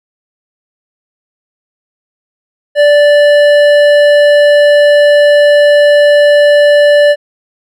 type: tone with hard clipping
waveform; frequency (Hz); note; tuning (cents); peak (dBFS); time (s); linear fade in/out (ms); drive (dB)
sine; 585; D5; -7; -5; 2.75-7.16; 50; 11
effects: none